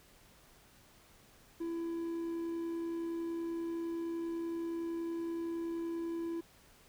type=tone with amplitude modulation; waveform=triangle; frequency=334.5 Hz; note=E4; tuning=25 cents sharp; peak=-32 dBFS; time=1.6-6.41 s; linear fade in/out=10 ms; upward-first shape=sine; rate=70.6 Hz; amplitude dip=25%; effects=pink hiss -62 dBFS RMS until 6.88 s